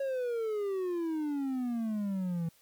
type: exponential sweep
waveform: triangle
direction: down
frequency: 554.4 to 163.1 Hz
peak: -28 dBFS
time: 0-2.49 s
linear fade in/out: 5 ms
effects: white hiss -64 dBFS RMS until 2.61 s + MP3 96 kbps